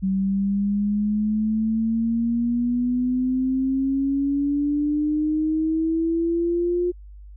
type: exponential sweep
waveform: sine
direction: up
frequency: 190 to 356.2 Hz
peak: -19 dBFS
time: 0.02-6.92 s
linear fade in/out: 20 ms
effects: added 50 Hz sine -39 dBFS peak until 7.36 s